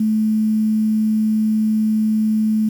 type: tone with quantisation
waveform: sine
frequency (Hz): 217.1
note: A3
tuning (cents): -23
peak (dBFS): -14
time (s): 0-2.69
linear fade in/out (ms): 5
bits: 7
effects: none